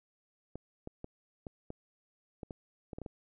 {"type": "clicks", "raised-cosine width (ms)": 2, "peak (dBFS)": -28, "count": 11, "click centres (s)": [0.556, 0.874, 1.044, 1.468, 1.704, 2.432, 2.508, 2.932, 2.985, 3.017, 3.062], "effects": []}